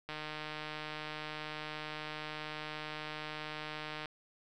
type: click train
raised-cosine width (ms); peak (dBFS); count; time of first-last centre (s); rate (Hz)
0.3; -25; 608; 0.09-4.057; 153
effects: none